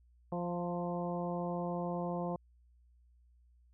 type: harmonic tone with a mistuned harmonic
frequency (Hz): 174.61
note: F3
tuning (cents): 0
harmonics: 1 / 2 / 3 / 4 / 5 / 6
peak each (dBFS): -37 / -42 / -40 / -42 / -45 / -47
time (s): 0.32-2.36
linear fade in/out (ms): 2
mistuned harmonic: 5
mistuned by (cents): +22
effects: added 60 Hz sine -62 dBFS peak until 3.73 s

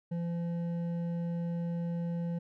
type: tone with hard clipping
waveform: sine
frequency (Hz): 170.5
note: F3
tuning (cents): -41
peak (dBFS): -33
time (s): 0.11-2.39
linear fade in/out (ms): 10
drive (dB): 7
effects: none

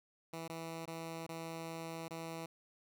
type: tone with dropouts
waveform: 10% pulse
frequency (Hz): 164.1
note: E3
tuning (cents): -8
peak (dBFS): -34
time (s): 0.33-2.46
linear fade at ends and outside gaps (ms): 5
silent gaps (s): 0.479-0.496 / 0.856-0.876 / 1.266-1.29 / 2.082-2.107
effects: none

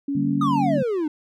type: tone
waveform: sine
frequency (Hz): 280.4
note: C#4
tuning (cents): +20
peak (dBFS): -22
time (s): 0.08-0.78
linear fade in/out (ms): 5
type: chord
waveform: sine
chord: G minor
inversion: second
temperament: just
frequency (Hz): 147 / 196 / 235.2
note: D3 / G3 / Bb3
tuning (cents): +2 / 0 / +16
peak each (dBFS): -26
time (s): 0.15-0.83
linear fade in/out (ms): 5
type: exponential sweep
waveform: triangle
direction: down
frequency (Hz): 1270 to 291.3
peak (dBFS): -19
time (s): 0.41-1.08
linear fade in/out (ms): 5
effects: none

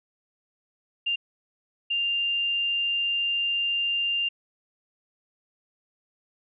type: tone bursts at uneven times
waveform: sine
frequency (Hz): 2794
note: F7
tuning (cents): 0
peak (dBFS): -23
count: 2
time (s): 1.06-1.16 / 1.9-4.29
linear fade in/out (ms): 10
effects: none

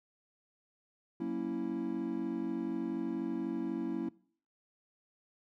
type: chord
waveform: triangle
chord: F# dominant seventh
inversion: none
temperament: equal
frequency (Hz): 185 / 233.1 / 277.2 / 329.6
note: F#3 / A#3 / C#4 / E4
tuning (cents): 0 / 0 / 0 / 0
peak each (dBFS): -40 / -37 / -37 / -35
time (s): 1.2-4.09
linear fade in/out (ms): 5
effects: noise-tail reverb RT60 0.5 s tail -21 dB re dry

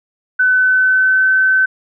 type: tone with pitch glide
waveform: sine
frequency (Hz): 1508 to 1529.1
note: F#6 to G6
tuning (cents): +32 to -43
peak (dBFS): -9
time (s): 0.39-1.66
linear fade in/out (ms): 10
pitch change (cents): +25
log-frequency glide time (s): 0.5-1.31
effects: none

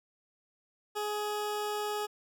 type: tone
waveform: 20% pulse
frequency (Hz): 418.8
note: G#4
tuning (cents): +15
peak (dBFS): -27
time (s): 0.95-2.07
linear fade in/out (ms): 20
effects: none

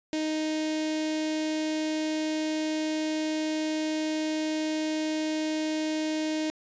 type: tone with notch filter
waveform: sawtooth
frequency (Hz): 311.1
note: D#4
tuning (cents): 0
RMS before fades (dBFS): -29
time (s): 0.13-6.5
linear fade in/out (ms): 0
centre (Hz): 1200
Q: 1
effects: resampled to 16000 Hz

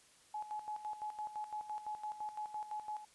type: tone with tremolo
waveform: sine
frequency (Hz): 848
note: G#5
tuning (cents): +36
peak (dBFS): -38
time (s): 0.34-3.05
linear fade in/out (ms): 5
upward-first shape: square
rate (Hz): 5.9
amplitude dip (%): 70
effects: white hiss -65 dBFS RMS until 3.14 s + resampled to 24000 Hz

